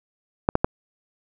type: clicks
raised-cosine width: 1 ms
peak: -3 dBFS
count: 3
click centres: 0.489 / 0.554 / 0.645 s
effects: none